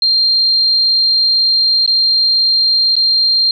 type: tone with dropouts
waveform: sine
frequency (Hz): 4186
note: C8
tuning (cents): 0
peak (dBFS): -9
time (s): 0.02-3.51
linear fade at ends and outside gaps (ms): 2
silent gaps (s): 1.863-1.876 / 2.955-2.965
effects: none